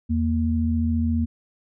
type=tone pair together; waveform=sine; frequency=82.41 / 232.9 Hz; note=E2 / A#3; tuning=0 / -1 cents; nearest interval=octave + tritone; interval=1799 cents; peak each=-22 dBFS; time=0.09-1.26 s; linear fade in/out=20 ms; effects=none